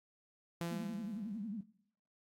sawtooth tone with exponential decay, 170 Hz, F3, 46 cents flat, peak -32 dBFS, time 0.61-1.63 s, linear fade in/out 0 ms, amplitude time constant 220 ms
sine tone with vibrato, 212.9 Hz, G#3, 43 cents sharp, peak -39 dBFS, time 0.71-1.61 s, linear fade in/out 5 ms, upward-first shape triangle, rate 11 Hz, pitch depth 210 cents each way
effects noise-tail reverb RT60 0.7 s tail -19 dB re dry + AAC 64 kbps

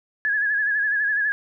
sine tone with vibrato, 1682 Hz, G#6, 22 cents sharp, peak -19 dBFS, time 0.25-1.32 s, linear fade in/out 0 ms, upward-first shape sine, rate 12 Hz, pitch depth 59 cents each way, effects none

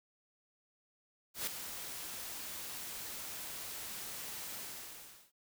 white noise with ADSR envelope, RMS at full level -35 dBFS, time 1.34-5.32 s, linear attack 130 ms, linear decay 6 ms, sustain -9 dB, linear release 750 ms, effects none

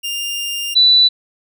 sawtooth / sine tone pair in turn, 2802 / 3970 Hz, F7 / B7, +5 / +8 cents, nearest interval tritone, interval 603 cents, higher second, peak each -17 / -7 dBFS, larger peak second, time 0.03-0.75 / 0.75-1.09 s, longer first, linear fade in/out 20 ms, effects none

